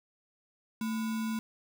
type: tone with sample-and-hold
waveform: sine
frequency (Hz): 222.2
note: A3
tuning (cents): +17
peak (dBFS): -30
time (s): 0.81-1.39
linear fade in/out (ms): 2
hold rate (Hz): 1225
effects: none